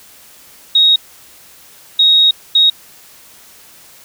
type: tone bursts at uneven times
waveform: sine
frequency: 3765 Hz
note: A#7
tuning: 16 cents sharp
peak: -6 dBFS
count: 3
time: 0.75-0.96 / 1.99-2.31 / 2.55-2.7 s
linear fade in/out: 5 ms
effects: white hiss -42 dBFS RMS until 4.04 s